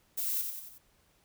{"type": "noise with echo", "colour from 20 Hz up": "violet", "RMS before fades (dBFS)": -33, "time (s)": [0.17, 0.42], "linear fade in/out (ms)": 10, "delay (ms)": 91, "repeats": 4, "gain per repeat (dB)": -5, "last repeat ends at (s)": 0.784, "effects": ["pink hiss -68 dBFS RMS until 1.24 s"]}